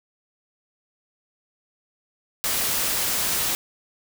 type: noise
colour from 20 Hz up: white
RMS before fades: -24 dBFS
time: 2.44-3.55 s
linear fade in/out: 0 ms
effects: none